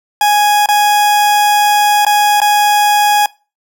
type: tone with dropouts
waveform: 40% pulse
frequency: 830.6 Hz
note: G#5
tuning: in tune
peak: -7 dBFS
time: 0.21-3.26 s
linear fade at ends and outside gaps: 2 ms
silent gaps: 0.66-0.687 / 2.05-2.065 / 2.403-2.416 s
effects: noise-tail reverb RT60 0.3 s tail -22 dB re dry